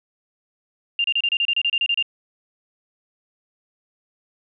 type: tone bursts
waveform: sine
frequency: 2794 Hz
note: F7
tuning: in tune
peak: -17 dBFS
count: 13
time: 0.99-2.026 s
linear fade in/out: 2 ms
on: 52 ms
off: 30 ms
effects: none